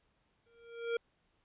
square tone with exponential growth, 466.2 Hz, A#4, in tune, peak -30 dBFS, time 0.46-0.97 s, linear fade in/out 5 ms, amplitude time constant 110 ms, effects pink hiss -75 dBFS RMS until 1.44 s + resampled to 8000 Hz

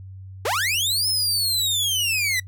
sawtooth linear two-way sweep, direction up then down, 364.9 to 5260 to 1936 Hz, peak -17 dBFS, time 0.45-2.4 s, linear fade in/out 5 ms, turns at 1.08 s, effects noise-tail reverb RT60 0.1 s tail -23 dB re dry + added 95 Hz sine -36 dBFS peak until 2.47 s

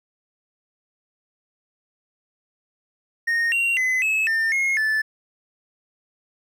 triangle tone with pitch steps, 1852 / 2755 / 2028 / 2588 / 1802 / 2155 / 1749 Hz, A#6 / F7 / B6 / E7 / A6 / C#7 / A6, -12 / -24 / +45 / -32 / +41 / -49 / -11 cents, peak -17 dBFS, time 3.27-5.02 s, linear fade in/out 10 ms, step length 250 ms, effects none

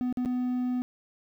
triangle tone with dropouts, 249.6 Hz, B3, 19 cents sharp, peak -24 dBFS, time 0.01-0.82 s, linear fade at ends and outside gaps 0 ms, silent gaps 0.126-0.172 / 0.25-0.258 s, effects 11-bit

